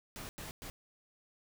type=noise bursts at uneven times; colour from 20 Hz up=pink; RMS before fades=-45 dBFS; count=3; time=0.16-0.29 / 0.38-0.51 / 0.62-0.7 s; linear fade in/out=0 ms; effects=none